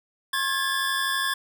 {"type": "tone cluster", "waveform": "square", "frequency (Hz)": [1076, 1631, 1723, 3469], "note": ["C6", "G#6", "A6", "A7"], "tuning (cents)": [48, -32, -37, -25], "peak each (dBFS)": -30, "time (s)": [0.33, 1.34], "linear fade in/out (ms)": 5, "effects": []}